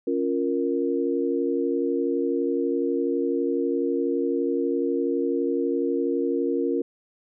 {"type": "chord", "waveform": "sine", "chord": "Bb minor", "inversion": "first", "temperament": "equal", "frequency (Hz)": [277.2, 349.2, 466.2], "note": ["Db4", "F4", "Bb4"], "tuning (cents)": [0, 0, 0], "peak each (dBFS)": -26, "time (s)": [0.07, 6.82], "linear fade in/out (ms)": 5, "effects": []}